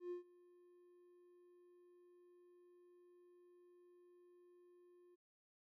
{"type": "tone with ADSR envelope", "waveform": "triangle", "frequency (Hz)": 354.3, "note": "F4", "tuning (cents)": 25, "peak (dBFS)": -39, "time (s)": [0, 5.16], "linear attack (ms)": 110, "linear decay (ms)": 120, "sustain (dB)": -24, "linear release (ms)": 19, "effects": ["tanh soft clip ceiling -36 dBFS"]}